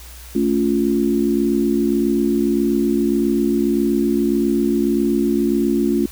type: chord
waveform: sine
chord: A augmented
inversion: none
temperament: equal with one note detuned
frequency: 220 / 281.7 / 349.2 Hz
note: A3 / C#4 / E#4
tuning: 0 / +28 / 0 cents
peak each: -19 dBFS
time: 0.35-6.06 s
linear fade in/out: 5 ms
effects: added 60 Hz sine -37 dBFS peak until 6.11 s + white hiss -41 dBFS RMS until 6.11 s